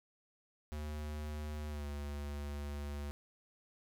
square tone with pitch glide, 75.3 to 72.36 Hz, D2 to D2, +44 to -25 cents, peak -40 dBFS, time 0.72-3.11 s, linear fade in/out 0 ms, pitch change -69 cents, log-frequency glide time 1.68-1.86 s, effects none

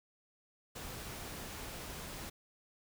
pink noise, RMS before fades -45 dBFS, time 0.75-2.3 s, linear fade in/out 10 ms, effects none

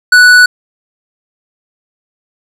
sine tone with tanh clipping, 1480 Hz, F#6, in tune, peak -3 dBFS, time 0.12-0.46 s, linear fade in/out 5 ms, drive 13 dB, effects none

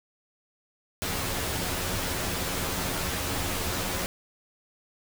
pink noise with comb filter, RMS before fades -30 dBFS, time 1.02-4.06 s, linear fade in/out 0 ms, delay 11 ms, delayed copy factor +0.6, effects none

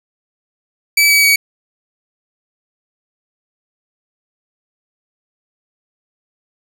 sawtooth tone with pitch steps, 2300 / 2280 / 2260 Hz, D7 / C#7 / C#7, -37 / +48 / +33 cents, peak -5 dBFS, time 0.97-1.36 s, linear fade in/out 5 ms, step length 130 ms, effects none

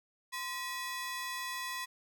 sawtooth ring-modulated tone, 1480 Hz, F#6, in tune, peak -30 dBFS, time 0.32-1.86 s, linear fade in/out 20 ms, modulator 447 Hz, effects none

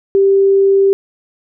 sine tone, 392 Hz, G4, in tune, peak -7 dBFS, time 0.15-0.93 s, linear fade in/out 0 ms, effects none

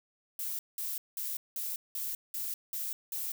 violet noise bursts, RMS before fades -36 dBFS, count 8, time 0.39-3.32 s, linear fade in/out 2 ms, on 200 ms, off 190 ms, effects none

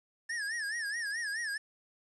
square tone with vibrato, 1754 Hz, A6, 6 cents flat, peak -34 dBFS, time 0.29-1.58 s, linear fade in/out 10 ms, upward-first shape sine, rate 4.7 Hz, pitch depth 140 cents each way, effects resampled to 24000 Hz + 10-bit

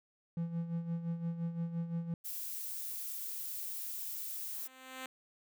triangle tone with tremolo, 168.1 Hz, E3, 34 cents sharp, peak -30 dBFS, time 0.37-2.14 s, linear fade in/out 2 ms, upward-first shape sine, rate 5.8 Hz, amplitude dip 65%
violet noise, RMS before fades -41 dBFS, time 2.24-4.68 s, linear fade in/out 20 ms
5% pulse tone with exponential growth, 260 Hz, C4, 11 cents flat, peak -29 dBFS, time 4.23-5.06 s, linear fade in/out 2 ms, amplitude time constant 180 ms
effects none

